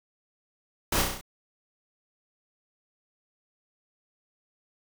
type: noise with echo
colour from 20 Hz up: pink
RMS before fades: -26 dBFS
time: 0.92-1.02 s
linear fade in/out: 5 ms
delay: 32 ms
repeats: 6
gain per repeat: -3 dB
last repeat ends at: 1.212 s
effects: none